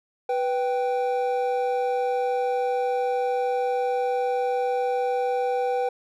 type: tone pair together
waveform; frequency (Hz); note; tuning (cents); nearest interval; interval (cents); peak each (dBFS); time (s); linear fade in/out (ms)
triangle; 493.9 / 780.9; B4 / G5; 0 / -7; minor sixth; 793; -22 / -24; 0.29-5.89; 5
effects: none